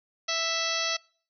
harmonic tone with a mistuned harmonic, 659.3 Hz, E5, in tune, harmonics 1 / 2 / 3 / 4 / 5 / 6 / 7 / 8 / 9, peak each -35 / -35 / -35 / -35 / -35 / -35 / -35 / -35 / -35 dBFS, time 0.28-0.97 s, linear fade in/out 10 ms, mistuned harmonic 7, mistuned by -55 cents, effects noise-tail reverb RT60 0.5 s tail -26 dB re dry

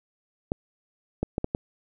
clicks, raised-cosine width 2 ms, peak -12 dBFS, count 5, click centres 0.519 / 1.23 / 1.381 / 1.444 / 1.549 s, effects none

